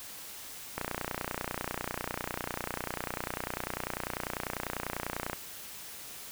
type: click train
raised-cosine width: 0.5 ms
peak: -17 dBFS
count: 138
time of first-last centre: 0.78-5.331 s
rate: 30.1 Hz
effects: white hiss -45 dBFS RMS until 6.31 s